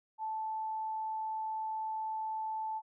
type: tone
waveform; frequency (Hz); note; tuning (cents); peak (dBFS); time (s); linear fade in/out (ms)
sine; 876; A5; -8; -34; 0.18-2.82; 50
effects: none